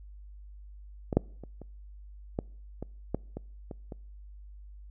clicks, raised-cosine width 2 ms, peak -17 / -7 / -29 / -30 / -16 / -23 / -15 / -23 / -25 / -26 dBFS, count 10, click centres 1.128 / 1.17 / 1.437 / 1.617 / 2.389 / 2.826 / 3.146 / 3.37 / 3.712 / 3.922 s, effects noise-tail reverb RT60 0.6 s tail -26 dB re dry + added 50 Hz sine -45 dBFS peak until 4.9 s

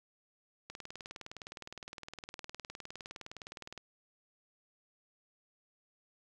click train, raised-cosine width 0.2 ms, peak -27 dBFS, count 61, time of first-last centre 0.7-3.777 s, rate 19.5 Hz, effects none

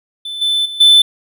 triangle tone with level steps, 3520 Hz, A7, in tune, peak -21 / -11 / -22 / -3 dBFS, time 0.25-1.02 s, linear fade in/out 5 ms, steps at 0.41 / 0.65 / 0.8 s, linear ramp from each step 10 ms, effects none

